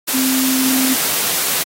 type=tone in noise; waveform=sine; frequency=261.6 Hz; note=C4; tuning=in tune; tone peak=-15 dBFS; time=0.13-0.95 s; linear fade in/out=20 ms; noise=white; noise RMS=-18 dBFS; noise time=0.07-1.64 s; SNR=0 dB; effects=high-pass 150 Hz 12 dB/octave + AAC 48 kbps